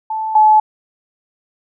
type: tone pair in turn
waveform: sine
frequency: 876 / 860 Hz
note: A5 / A5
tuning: -8 / -40 cents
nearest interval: unison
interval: 32 cents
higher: first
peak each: -18 / -6 dBFS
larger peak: second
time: 0.1-0.35 / 0.35-0.6 s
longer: neither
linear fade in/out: 5 ms
effects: none